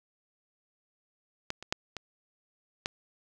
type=clicks; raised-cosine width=0.2 ms; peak=-15 / -25 / -10 / -20 / -13 dBFS; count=5; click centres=1.504 / 1.626 / 1.725 / 1.967 / 2.859 s; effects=none